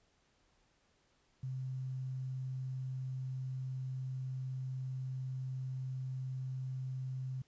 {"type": "tone with quantisation", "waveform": "sine", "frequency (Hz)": 130.2, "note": "C3", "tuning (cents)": -8, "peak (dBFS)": -37, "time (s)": [1.43, 7.42], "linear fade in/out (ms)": 5, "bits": 11, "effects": ["pink hiss -73 dBFS RMS until 7.47 s", "resampled to 16000 Hz"]}